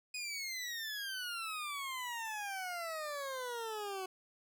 20% pulse exponential sweep, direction down, 2507 to 370 Hz, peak -34 dBFS, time 0.14-4.06 s, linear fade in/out 5 ms, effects none

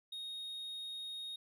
triangle tone, 3729 Hz, A#7, in tune, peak -40 dBFS, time 0.12-1.36 s, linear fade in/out 5 ms, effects none

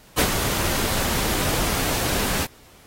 pink noise with ADSR envelope, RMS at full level -17 dBFS, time 0.17-2.47 s, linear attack 16 ms, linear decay 84 ms, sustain -7 dB, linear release 33 ms, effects pink hiss -51 dBFS RMS until 2.86 s + AAC 48 kbps

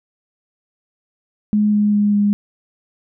sine tone with pitch steps, 209.8 / 208.1 / 206.4 / 204.8 Hz, G#3 / G#3 / G#3 / G#3, +18 / +4 / -10 / -24 cents, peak -12 dBFS, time 1.53-2.33 s, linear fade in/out 0 ms, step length 200 ms, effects none

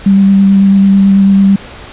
sine tone with vibrato, 196 Hz, G3, in tune, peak -3 dBFS, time 0.06-1.56 s, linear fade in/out 5 ms, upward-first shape square, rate 9.1 Hz, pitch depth 10 cents each way, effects pink hiss -30 dBFS RMS until 1.92 s + resampled to 8000 Hz

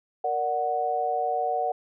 sine chord, Bb augmented, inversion none, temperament equal, 466.2 / 587.3 / 740 Hz, Bb4 / D5 / F#5, 0 / 0 / 0 cents, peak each -31 / -31 / -25 dBFS, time 0.24-1.72 s, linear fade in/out 5 ms, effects none

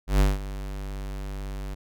square tone with ADSR envelope, 49 Hz, G1, in tune, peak -16 dBFS, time 0.07-1.75 s, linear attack 130 ms, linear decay 180 ms, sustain -16 dB, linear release 14 ms, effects none

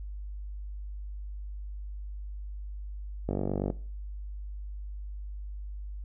click train, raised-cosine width 2 ms, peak -16 dBFS, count 21, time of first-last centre 3.29-3.702 s, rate 48.6 Hz, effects noise-tail reverb RT60 0.4 s tail -17 dB re dry + added 50 Hz sine -36 dBFS peak until 6.04 s

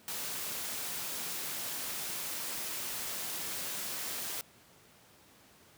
white noise, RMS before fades -38 dBFS, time 0.08-4.41 s, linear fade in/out 0 ms, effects pink hiss -60 dBFS RMS until 5.77 s + high-pass 100 Hz 12 dB/octave

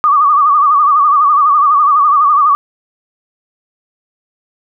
sine tone with vibrato, 1174.7 Hz, D6, in tune, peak -6 dBFS, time 0.04-2.55 s, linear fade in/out 0 ms, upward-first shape sine, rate 12 Hz, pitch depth 94 cents each way, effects none

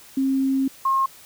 sine tone pair in turn, 268.2 / 1072.8 Hz, C4 / C6, +43 / +43 cents, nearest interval 2 octaves, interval 2400 cents, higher second, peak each -18 / -17 dBFS, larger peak second, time 0.17-0.68 / 0.85-1.06 s, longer first, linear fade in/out 5 ms, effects white hiss -47 dBFS RMS until 1.25 s

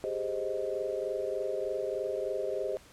sine chord, Ab major seventh, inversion third, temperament equal, 392 / 415.3 / 523.3 / 622.3 Hz, G4 / Ab4 / C5 / Eb5, 0 / 0 / 0 / 0 cents, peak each -36 / -37 / -35 / -36 dBFS, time 0.04-2.77 s, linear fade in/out 0 ms, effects pink hiss -56 dBFS RMS until 2.92 s + low-pass 11000 Hz 12 dB/octave

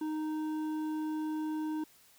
triangle tone with hard clipping, 310 Hz, D#4, 6 cents flat, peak -34 dBFS, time 0.01-1.84 s, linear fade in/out 5 ms, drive 11 dB, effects white hiss -62 dBFS RMS until 2.18 s

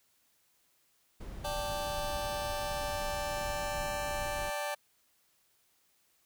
brown noise, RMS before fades -42 dBFS, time 1.2-4.5 s, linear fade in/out 10 ms
sawtooth chord, D suspended fourth, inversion none, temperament just, 587.3 / 783.1 / 881 Hz, D5 / G5 / A5, 0 / -2 / +2 cents, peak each -32 / -36 / -36 dBFS, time 1.44-4.75 s, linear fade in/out 10 ms
effects white hiss -71 dBFS RMS until 6.25 s

